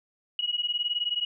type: beating tone pair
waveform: sine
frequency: 2897 / 2916 Hz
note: F#7 / F#7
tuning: -37 / -26 cents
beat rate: 19 Hz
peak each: -29 dBFS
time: 0.39-1.25 s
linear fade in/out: 2 ms
effects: none